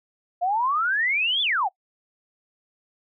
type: exponential two-way sweep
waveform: sine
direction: up then down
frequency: 687 to 3543 to 687 Hz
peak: -20 dBFS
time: 0.41-1.69 s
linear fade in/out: 20 ms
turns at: 1.42 s
effects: noise-tail reverb RT60 0.1 s tail -24 dB re dry